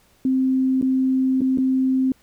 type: tone with dropouts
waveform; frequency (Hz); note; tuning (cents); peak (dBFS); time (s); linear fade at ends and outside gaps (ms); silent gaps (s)
sine; 261.6; C4; 0; -16; 0.25-2.12; 2; 0.814-0.825 / 1.408-1.416 / 1.575-1.584
effects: pink hiss -58 dBFS RMS until 2.22 s